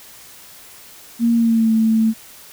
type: tone with pitch glide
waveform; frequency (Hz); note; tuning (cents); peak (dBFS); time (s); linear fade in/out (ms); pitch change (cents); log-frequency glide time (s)
sine; 233.1 to 222.2; A#3 to A3; 0 to +17; -12; 1.19-2.14; 50; -83; 1.33-1.71
effects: white hiss -42 dBFS RMS until 2.52 s